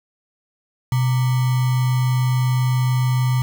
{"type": "tone with sample-and-hold", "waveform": "sine", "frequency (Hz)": 126.5, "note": "B2", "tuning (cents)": 42, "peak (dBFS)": -15, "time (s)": [0.92, 3.42], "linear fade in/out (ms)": 2, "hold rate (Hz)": 1050, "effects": []}